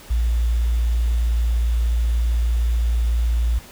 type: tone with quantisation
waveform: sine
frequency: 58 Hz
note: A#1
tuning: 8 cents flat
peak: -16 dBFS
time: 0.1-3.59 s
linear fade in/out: 10 ms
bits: 7
effects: pink hiss -43 dBFS RMS until 3.71 s